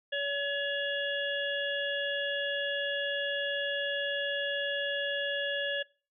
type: harmonic tone with a mistuned harmonic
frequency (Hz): 566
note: C#5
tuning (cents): +36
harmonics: 1 / 3 / 5 / 6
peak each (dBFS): -34 / -33 / -38 / -38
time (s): 0.12-5.83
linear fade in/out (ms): 10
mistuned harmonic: 6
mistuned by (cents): -17
effects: noise-tail reverb RT60 0.4 s tail -24 dB re dry